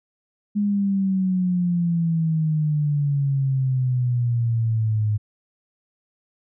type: exponential sweep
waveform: sine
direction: down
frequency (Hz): 207.5 to 105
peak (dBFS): -18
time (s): 0.55-5.18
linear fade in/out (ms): 20
effects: none